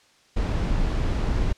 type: noise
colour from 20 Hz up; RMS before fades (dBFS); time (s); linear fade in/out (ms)
brown; -23; 0.36-1.53; 10
effects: white hiss -58 dBFS RMS until 1.57 s + low-pass 6000 Hz 12 dB/octave